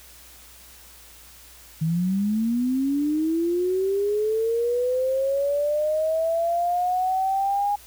sine linear sweep, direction up, 155.56 to 823 Hz, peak -20 dBFS, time 1.81-7.76 s, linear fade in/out 10 ms, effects added 60 Hz sine -53 dBFS peak until 7.86 s + white hiss -48 dBFS RMS until 7.86 s

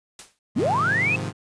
white noise with exponential decay, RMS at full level -36 dBFS, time 0.19-0.39 s, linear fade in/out 2 ms, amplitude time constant 43 ms
sawtooth chord, F minor seventh, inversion first, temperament equal, 103.83 / 130.81 / 155.56 / 174.61 Hz, Ab2 / C3 / Eb3 / F3, 0 / 0 / 0 / 0 cents, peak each -27 / -28 / -29 / -30 dBFS, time 0.55-1.33 s, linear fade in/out 50 ms
sine linear sweep, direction up, 175.9 to 2637 Hz, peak -19 dBFS, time 0.56-1.16 s, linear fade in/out 5 ms
effects resampled to 22050 Hz

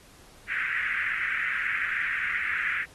white band-pass noise, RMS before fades -29 dBFS, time 0.47-2.86 s, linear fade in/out 50 ms, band 1500 to 2200 Hz, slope 48 dB/octave, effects pink hiss -54 dBFS RMS until 2.94 s + AAC 32 kbps

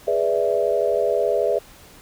sine chord, E dominant seventh, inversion first, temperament equal, 415.3 / 493.9 / 587.3 / 659.3 Hz, G#4 / B4 / D5 / E5, 0 / 0 / 0 / 0 cents, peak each -23 dBFS, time 0.07-1.59 s, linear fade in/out 10 ms, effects pink hiss -47 dBFS RMS until 2.01 s

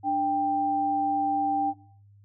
sine tone pair together, 295.2 / 788 Hz, D4 / G5, +9 / +9 cents, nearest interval octave + perfect fourth, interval 1700 cents, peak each -30 / -23 dBFS, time 0.03-1.74 s, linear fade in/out 50 ms, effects noise-tail reverb RT60 0.5 s tail -19 dB re dry + added 101 Hz sine -52 dBFS peak until 2.24 s

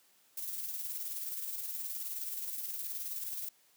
violet noise with tremolo, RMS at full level -38 dBFS, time 0.37-3.49 s, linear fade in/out 5 ms, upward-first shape square, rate 19 Hz, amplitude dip 35%, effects white hiss -67 dBFS RMS until 3.76 s + high-pass 150 Hz 12 dB/octave

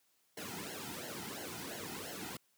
pink noise with flanger, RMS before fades -44 dBFS, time 0.37-2.37 s, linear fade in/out 5 ms, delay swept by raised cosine 0.82 to 1.82 ms, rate 2.9 Hz, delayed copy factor -0.9, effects white hiss -74 dBFS RMS until 2.57 s + high-pass 100 Hz 12 dB/octave

